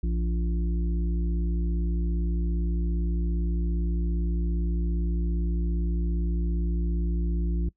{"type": "harmonic tone", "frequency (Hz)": 57.5, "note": "A#1", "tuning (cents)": -23, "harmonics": [1, 3, 5, 6], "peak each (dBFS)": [-24, -32, -40, -40], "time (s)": [0.03, 7.69], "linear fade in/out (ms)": 5, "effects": ["noise-tail reverb RT60 0.1 s tail -21 dB re dry"]}